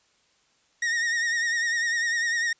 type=tone with vibrato; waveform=45% pulse; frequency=1864.7 Hz; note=A#6; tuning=in tune; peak=-23 dBFS; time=0.82-2.53 s; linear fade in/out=5 ms; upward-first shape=sine; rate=10 Hz; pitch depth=50 cents each way; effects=white hiss -65 dBFS RMS until 2.59 s + resampled to 16000 Hz